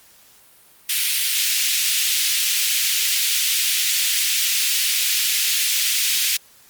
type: high-pass noise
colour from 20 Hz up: pink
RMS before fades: -20 dBFS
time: 0.89-6.37 s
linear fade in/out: 5 ms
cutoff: 2400 Hz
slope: 24 dB/octave
effects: white hiss -51 dBFS RMS until 6.69 s + Opus 48 kbps